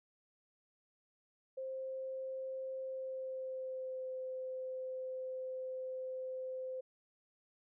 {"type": "tone with pitch glide", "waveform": "sine", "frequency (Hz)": [526, 516.7], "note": ["C5", "C5"], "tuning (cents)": [9, -22], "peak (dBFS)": -39, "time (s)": [1.57, 6.81], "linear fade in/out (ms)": 10, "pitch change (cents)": -31, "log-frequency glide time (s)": [2.8, 4.09], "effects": []}